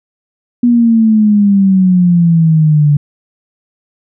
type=exponential sweep; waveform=sine; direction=down; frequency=243.6 to 144.3 Hz; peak=-5 dBFS; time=0.63-2.97 s; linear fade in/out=5 ms; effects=none